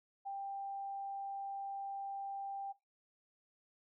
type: tone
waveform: sine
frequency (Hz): 790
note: G5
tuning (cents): +13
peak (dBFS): -39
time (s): 0.25-2.73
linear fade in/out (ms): 20
effects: noise-tail reverb RT60 0.2 s tail -17 dB re dry